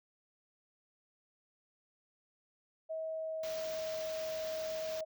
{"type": "tone with pitch glide", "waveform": "sine", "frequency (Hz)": [640, 633.7], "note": ["D#5", "D#5"], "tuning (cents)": [49, 32], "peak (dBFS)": -36, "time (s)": [2.89, 5.05], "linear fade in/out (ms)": 20, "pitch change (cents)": -17, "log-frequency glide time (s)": [3.06, 3.89]}
{"type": "band-stop noise", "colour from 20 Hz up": "white", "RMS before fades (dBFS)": -47, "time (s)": [3.43, 5.01], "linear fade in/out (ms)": 5, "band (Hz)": [6600, 16000], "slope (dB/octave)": 48}
{"effects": []}